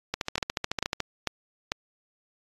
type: two click trains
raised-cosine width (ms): 0.2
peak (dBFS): -9 / -10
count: 4 / 13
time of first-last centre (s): 0.38-1.719 / 0.14-1.003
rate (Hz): 2.24 / 13.9
effects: AAC 32 kbps

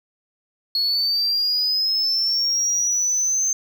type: linear sweep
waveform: sine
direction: up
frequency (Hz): 4338 to 6300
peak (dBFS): -16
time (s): 0.75-3.53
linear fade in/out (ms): 2
effects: tanh soft clip ceiling -16 dBFS + 8-bit

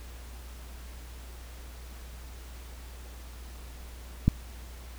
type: click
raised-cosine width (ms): 5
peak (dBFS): -7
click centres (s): 4.28
effects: added 60 Hz sine -42 dBFS peak until 4.98 s + pink hiss -51 dBFS RMS until 4.98 s

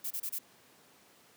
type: noise bursts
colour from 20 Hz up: violet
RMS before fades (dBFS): -36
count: 4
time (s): 0.04-0.389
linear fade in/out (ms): 10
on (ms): 67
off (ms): 27
effects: pink hiss -61 dBFS RMS until 1.36 s + high-pass 200 Hz 12 dB/octave

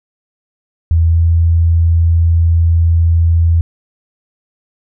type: tone with pitch glide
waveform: sine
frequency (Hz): 82.41 to 83.42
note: E2 to E2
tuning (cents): 0 to +21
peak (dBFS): -7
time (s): 0.91-3.61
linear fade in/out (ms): 0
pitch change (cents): +21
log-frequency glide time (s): 1.08-1.2
effects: none

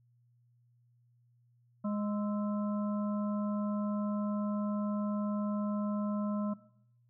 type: harmonic tone with a mistuned harmonic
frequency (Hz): 207.1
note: G#3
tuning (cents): -5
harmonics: 1 / 3 / 5 / 6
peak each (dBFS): -31 / -41 / -45 / -47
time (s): 1.84-6.54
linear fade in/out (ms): 10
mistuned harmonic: 6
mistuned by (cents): +100
effects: noise-tail reverb RT60 0.7 s tail -18 dB re dry + added 120 Hz sine -65 dBFS peak until 7.09 s

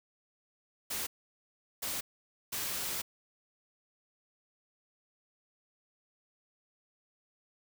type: noise bursts at uneven times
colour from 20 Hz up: white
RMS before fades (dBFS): -36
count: 3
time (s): 0.9-1.07 / 1.82-2.01 / 2.52-3.02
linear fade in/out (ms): 10
effects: none

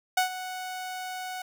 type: tone with ADSR envelope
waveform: sawtooth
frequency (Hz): 740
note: F#5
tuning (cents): 0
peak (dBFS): -16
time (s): 0.17-1.42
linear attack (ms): 6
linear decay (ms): 110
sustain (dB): -14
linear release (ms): 4
effects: none

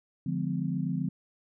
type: chord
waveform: sine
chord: D half-diminished seventh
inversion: none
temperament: equal with one note detuned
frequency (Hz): 146.83 / 174.61 / 207.7 / 255.1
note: D3 / F3 / Ab3 / C4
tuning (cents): 0 / 0 / 0 / -44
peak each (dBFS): -33 / -31 / -37 / -34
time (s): 0.26-1.09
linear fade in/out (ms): 5
effects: none

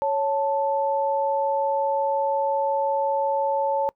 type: tone pair together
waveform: sine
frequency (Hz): 554.4 / 880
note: C#5 / A5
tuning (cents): 0 / 0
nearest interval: minor sixth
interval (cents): 800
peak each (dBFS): -23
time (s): 0.02-3.89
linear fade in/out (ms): 0
effects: noise-tail reverb RT60 0.1 s tail -23 dB re dry

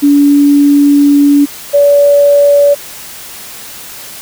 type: tone pair in turn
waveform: sine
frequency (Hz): 286.4 / 572.8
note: D4 / D5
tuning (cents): -43 / -43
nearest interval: octave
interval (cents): 1200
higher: second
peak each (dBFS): -3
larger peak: neither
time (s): 0.02-1.46 / 1.73-2.75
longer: first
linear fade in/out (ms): 20
effects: white hiss -28 dBFS RMS until 4.21 s

